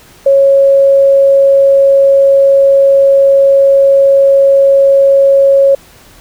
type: tone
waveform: sine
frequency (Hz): 550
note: C#5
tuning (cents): -14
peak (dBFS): -3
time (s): 0.26-5.75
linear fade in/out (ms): 5
effects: pink hiss -40 dBFS RMS until 6.2 s